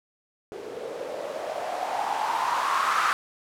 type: noise with low-pass filter sweep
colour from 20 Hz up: violet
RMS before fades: -28 dBFS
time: 0.52-3.13 s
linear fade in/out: 0 ms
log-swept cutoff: 410 to 1300 Hz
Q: 6.1
effects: none